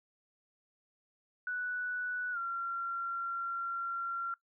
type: tone with pitch glide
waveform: sine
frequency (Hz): 1480 to 1372.9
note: F#6 to F6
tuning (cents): 0 to -30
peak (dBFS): -33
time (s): 1.47-4.34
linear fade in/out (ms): 2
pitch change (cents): -130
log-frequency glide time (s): 2.32-2.38
effects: noise-tail reverb RT60 0.1 s tail -20 dB re dry